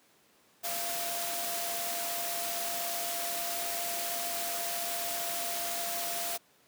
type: tone in noise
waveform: sine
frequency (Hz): 689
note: F5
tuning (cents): -24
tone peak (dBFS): -38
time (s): 0.63-6.38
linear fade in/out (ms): 20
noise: white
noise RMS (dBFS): -35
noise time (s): 0.63-6.38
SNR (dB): -6
effects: pink hiss -64 dBFS RMS until 6.67 s + high-pass 200 Hz 12 dB/octave